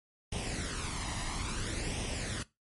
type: noise with flanger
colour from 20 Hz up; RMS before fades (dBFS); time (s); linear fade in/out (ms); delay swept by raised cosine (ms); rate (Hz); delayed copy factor
pink; -36; 0.32-2.43; 5; 0.34 to 1.03; 0.59; +0.6
effects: noise-tail reverb RT60 0.2 s tail -18 dB re dry + MP3 48 kbps